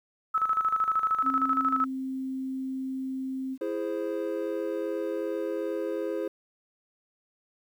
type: tone with tremolo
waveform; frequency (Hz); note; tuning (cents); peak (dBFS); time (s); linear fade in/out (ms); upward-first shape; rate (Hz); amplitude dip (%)
sine; 1300; E6; -24; -21; 0.34-1.85; 10; square; 13; 65
type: tone with pitch glide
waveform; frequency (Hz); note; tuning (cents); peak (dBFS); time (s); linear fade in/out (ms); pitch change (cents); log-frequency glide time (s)
sine; 267.2 to 263.4; C4 to C4; +36 to +12; -30; 1.22-3.58; 50; -24; 1.7-1.79
type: chord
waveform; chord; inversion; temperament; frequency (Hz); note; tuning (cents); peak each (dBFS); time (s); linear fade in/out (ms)
triangle; E augmented; none; equal with one note detuned; 332.7 / 415.3 / 523.3; E4 / G#4 / B#4; +16 / 0 / 0; -31; 3.61-6.28; 5
effects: 10-bit